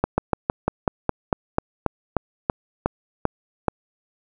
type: slowing click train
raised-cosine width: 1 ms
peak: -4 dBFS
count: 15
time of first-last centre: 0.04-3.683 s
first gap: 140 ms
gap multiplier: 1.09
effects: none